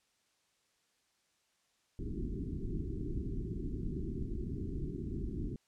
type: low-pass noise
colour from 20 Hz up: pink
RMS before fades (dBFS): -38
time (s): 1.99-5.56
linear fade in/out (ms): 2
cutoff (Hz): 400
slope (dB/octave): 96
effects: white hiss -75 dBFS RMS until 5.67 s + low-pass 8000 Hz 12 dB/octave